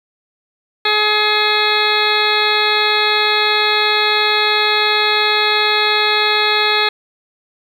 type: harmonic tone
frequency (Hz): 422.9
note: G#4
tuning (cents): +31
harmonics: 1 / 2 / 3 / 4 / 5 / 6 / 8 / 9 / 10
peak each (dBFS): -21 / -21 / -21 / -21 / -21 / -21 / -21 / -21 / -21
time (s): 0.85-6.89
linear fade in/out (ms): 5
effects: 7-bit